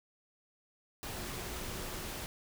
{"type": "tone in noise", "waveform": "sine", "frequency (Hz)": 365, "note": "F#4", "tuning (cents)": -24, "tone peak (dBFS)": -51, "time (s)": [1.17, 2.05], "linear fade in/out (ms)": 0, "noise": "pink", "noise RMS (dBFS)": -41, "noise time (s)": [1.03, 2.26], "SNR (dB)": -13, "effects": []}